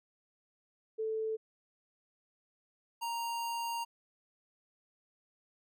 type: tone pair in turn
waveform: sine / square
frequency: 440 / 932.3 Hz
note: A4 / A#5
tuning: 0 / 0 cents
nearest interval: octave + minor second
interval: 1300 cents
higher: second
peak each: -32 / -35 dBFS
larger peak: first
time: 0.98-1.37 / 3.01-3.85 s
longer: second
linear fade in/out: 20 ms
effects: none